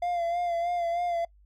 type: tone with vibrato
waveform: triangle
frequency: 692 Hz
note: F5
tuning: 16 cents flat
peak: -24 dBFS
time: 0.02-1.25 s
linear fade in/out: 5 ms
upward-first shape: sine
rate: 3.2 Hz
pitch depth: 39 cents each way
effects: noise-tail reverb RT60 0.1 s tail -23 dB re dry + added 50 Hz sine -55 dBFS peak until 1.45 s